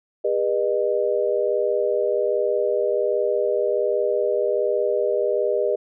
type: tone cluster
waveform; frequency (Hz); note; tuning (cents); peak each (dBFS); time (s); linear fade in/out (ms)
sine; 404.8 / 486.1 / 611; G#4 / B4 / D#5; -44 / -28 / -32; -23; 0.24-5.76; 10
effects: none